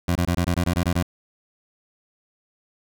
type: tone bursts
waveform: 20% pulse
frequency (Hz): 87.31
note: F2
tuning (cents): 0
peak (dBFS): -14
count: 10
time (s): 0.08-1.027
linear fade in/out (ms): 5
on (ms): 74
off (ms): 23
effects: none